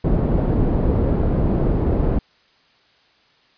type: low-pass noise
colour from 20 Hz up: pink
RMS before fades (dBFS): -18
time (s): 0.04-2.19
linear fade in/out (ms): 5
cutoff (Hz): 440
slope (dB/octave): 12
effects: white hiss -57 dBFS RMS until 3.57 s + resampled to 11025 Hz